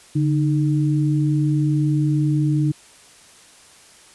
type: tone pair together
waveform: sine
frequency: 145.17 / 307.6 Hz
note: D3 / D#4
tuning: -20 / -20 cents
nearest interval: octave + minor second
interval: 1300 cents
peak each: -17 / -21 dBFS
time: 0.15-2.72 s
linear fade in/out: 10 ms
effects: white hiss -48 dBFS RMS until 4.14 s + resampled to 24000 Hz